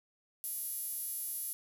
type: tone with high-pass filter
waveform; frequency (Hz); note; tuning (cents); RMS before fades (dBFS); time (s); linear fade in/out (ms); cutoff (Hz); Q
5% pulse; 484.4; B4; -34; -39; 0.44-1.53; 0; 11000; 8.6
effects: none